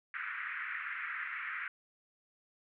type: band-pass noise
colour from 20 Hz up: white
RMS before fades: -40 dBFS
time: 0.14-1.68 s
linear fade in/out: 2 ms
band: 1300 to 2200 Hz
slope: 48 dB/octave
effects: none